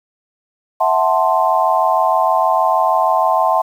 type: chord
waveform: sine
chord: F# half-diminished seventh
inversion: third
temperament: equal with one note detuned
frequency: 653.6 / 740 / 880 / 1046.5 Hz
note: E5 / F#5 / A5 / C6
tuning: -15 / 0 / 0 / 0 cents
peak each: -17 dBFS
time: 0.8-3.62 s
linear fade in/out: 10 ms
effects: 7-bit